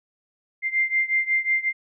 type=beating tone pair; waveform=sine; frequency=2093 / 2098.5 Hz; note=C7 / C7; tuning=0 / +5 cents; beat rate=5.5 Hz; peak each=-22 / -24 dBFS; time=0.62-1.73 s; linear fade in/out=50 ms; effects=none